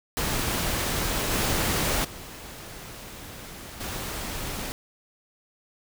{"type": "noise with level steps", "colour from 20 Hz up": "pink", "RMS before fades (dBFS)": [-27, -25, -41, -33], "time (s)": [0.17, 4.72], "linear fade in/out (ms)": 0, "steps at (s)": [1.31, 2.04, 3.8], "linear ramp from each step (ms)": 10, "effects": []}